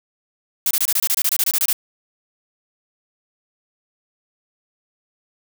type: noise bursts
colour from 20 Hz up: blue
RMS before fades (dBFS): -18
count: 15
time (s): 0.66-1.73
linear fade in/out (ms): 2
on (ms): 48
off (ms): 25
effects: none